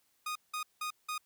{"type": "tone bursts", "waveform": "sawtooth", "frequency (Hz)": 1238, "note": "D#6", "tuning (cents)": -9, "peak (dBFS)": -31, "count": 4, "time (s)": [0.26, 1.18], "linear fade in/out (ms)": 5, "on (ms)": 95, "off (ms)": 180, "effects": ["white hiss -73 dBFS RMS until 1.25 s"]}